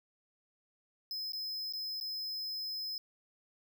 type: tone with dropouts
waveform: square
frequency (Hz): 5100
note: D#8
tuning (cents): +42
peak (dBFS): -37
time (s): 1.11-2.98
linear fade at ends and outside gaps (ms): 1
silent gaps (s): 1.321-1.333 / 1.725-1.735 / 2.001-2.011
effects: none